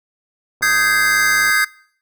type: click train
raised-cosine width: 1 ms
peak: -25 dBFS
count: 114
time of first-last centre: 0.61-1.5 s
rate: 127 Hz
type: chord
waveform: square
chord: Ab major seventh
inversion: second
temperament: just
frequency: 1245.9 / 1557.4 / 1661.2 / 2077 Hz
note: Eb6 / G6 / Ab6 / C7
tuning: +2 / -12 / 0 / -13 cents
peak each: -23 / -18 / -19 / -20 dBFS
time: 0.62-1.65 s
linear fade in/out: 10 ms
effects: noise-tail reverb RT60 0.6 s tail -24 dB re dry

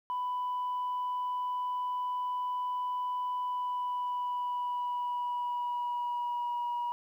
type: tone with pitch glide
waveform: sine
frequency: 994 to 962.4 Hz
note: B5 to B5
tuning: +11 to -45 cents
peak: -29 dBFS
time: 0.1-6.92 s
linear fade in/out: 0 ms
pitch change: -56 cents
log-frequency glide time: 3.4-6.66 s
effects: tanh soft clip ceiling -28 dBFS + 11-bit

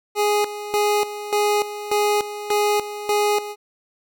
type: tone with tremolo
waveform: 25% pulse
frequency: 415.3 Hz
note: G#4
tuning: in tune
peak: -13 dBFS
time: 0.15-3.56 s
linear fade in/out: 50 ms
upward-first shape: square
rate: 1.7 Hz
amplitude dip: 75%
effects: none

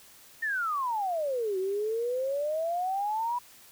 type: exponential two-way sweep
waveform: sine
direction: down then up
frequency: 1854 to 370.1 to 988 Hz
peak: -27 dBFS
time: 0.42-3.39 s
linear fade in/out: 10 ms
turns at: 1.58 s
effects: white hiss -54 dBFS RMS until 3.71 s

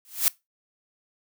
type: noise with exponential growth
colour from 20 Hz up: blue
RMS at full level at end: -17 dBFS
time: 0.05-0.28 s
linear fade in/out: 0 ms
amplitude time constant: 48 ms
effects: noise-tail reverb RT60 0.2 s tail -21 dB re dry

